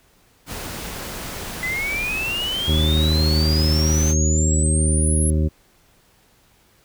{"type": "noise", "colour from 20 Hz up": "pink", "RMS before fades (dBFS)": -31, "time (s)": [0.46, 4.15], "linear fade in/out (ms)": 50}
{"type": "exponential sweep", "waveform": "sine", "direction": "up", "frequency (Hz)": [2005, 10990], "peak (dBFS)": -22, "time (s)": [1.63, 5.3], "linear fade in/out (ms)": 0}
{"type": "harmonic tone", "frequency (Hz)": 77.78, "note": "D#2", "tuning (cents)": 0, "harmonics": [1, 2, 3, 4, 5, 7], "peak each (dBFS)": [-17, -23, -27, -29, -31, -34], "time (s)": [2.67, 5.49], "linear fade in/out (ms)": 20}
{"effects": ["pink hiss -57 dBFS RMS until 6.84 s"]}